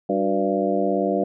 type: harmonic tone with a mistuned harmonic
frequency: 98 Hz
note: G2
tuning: in tune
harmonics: 2 / 3 / 4 / 5 / 6 / 7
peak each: -26 / -26 / -26 / -26 / -26 / -26 dBFS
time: 0.09-1.24 s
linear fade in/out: 5 ms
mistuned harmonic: 4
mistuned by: -94 cents
effects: none